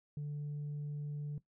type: tone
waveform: sine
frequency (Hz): 146.83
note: D3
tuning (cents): 0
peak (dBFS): -35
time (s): 0.17-1.38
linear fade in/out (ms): 2
effects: noise-tail reverb RT60 0.1 s tail -17 dB re dry + tanh soft clip ceiling -36 dBFS